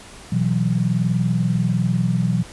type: chord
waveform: sine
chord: B suspended fourth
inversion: none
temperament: equal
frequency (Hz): 123.47 / 164.81 / 185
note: B2 / E3 / F#3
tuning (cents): 0 / 0 / 0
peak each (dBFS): -21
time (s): 0.32-2.43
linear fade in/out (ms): 5
effects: pink hiss -41 dBFS RMS until 2.52 s + resampled to 24000 Hz